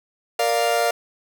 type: chord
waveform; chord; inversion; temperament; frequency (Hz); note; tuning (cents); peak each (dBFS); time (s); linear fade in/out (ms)
40% pulse; Bb major; none; equal; 466.2 / 587.3 / 698.5; Bb4 / D5 / F5; 0 / 0 / 0; -23 / -23 / -20; 0.39-0.91; 5
type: tone with exponential decay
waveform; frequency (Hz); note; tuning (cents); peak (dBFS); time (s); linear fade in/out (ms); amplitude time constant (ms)
triangle; 5030; D#8; +18; -26; 0.49-0.58; 5; 19
effects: none